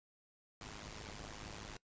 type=noise with amplitude modulation; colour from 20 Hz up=pink; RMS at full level=-45 dBFS; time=0.61-1.77 s; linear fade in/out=2 ms; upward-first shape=sine; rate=105 Hz; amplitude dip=85%; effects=noise-tail reverb RT60 0.1 s tail -21 dB re dry + resampled to 16000 Hz